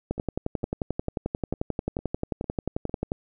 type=two click trains; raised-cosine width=2 ms; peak=-24 / -13 dBFS; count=7 / 35; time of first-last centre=0.18-2.895 / 0.11-3.119 s; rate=2.21 / 11.3 Hz; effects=none